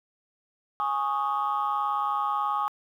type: chord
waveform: sine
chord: Ab suspended fourth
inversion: none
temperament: just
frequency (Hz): 830.6 / 1107.5 / 1245.9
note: Ab5 / Db6 / Eb6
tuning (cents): 0 / -2 / +2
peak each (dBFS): -28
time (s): 0.8-2.68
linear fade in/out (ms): 0
effects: tanh soft clip ceiling -18 dBFS + 10-bit